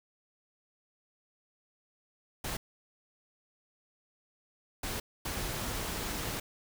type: noise bursts at uneven times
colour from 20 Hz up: pink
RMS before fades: -36 dBFS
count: 3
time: 2.44-2.57 / 4.83-5 / 5.25-6.4 s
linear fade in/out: 5 ms
effects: none